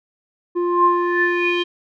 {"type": "tone with low-pass filter sweep", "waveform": "square", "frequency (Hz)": 350.5, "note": "F4", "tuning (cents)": 6, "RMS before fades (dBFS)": -18, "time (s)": [0.55, 1.64], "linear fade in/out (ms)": 20, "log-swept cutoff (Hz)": [710, 3100], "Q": 8.7, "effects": []}